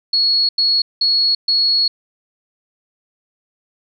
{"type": "tone bursts at uneven times", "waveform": "sine", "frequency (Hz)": 4345, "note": "C#8", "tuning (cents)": -35, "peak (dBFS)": -12, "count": 4, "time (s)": [[0.13, 0.49], [0.58, 0.82], [1.01, 1.35], [1.48, 1.88]], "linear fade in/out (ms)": 5, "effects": []}